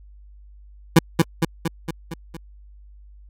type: tone with echo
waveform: 25% pulse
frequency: 164.81 Hz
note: E3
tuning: in tune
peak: -4 dBFS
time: 0.96-0.99 s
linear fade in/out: 5 ms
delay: 230 ms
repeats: 6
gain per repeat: -4 dB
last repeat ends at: 2.37 s
effects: added 50 Hz sine -43 dBFS peak until 3.29 s + AAC 64 kbps